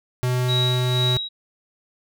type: tone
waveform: square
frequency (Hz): 125.5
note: B2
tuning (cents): +28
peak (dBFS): -20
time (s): 0.23-1.17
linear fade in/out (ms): 0
type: tone with tremolo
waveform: sine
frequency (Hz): 3839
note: B7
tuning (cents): -50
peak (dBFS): -20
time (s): 0.48-1.29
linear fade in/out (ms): 20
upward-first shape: sine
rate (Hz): 2.1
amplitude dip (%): 70
effects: none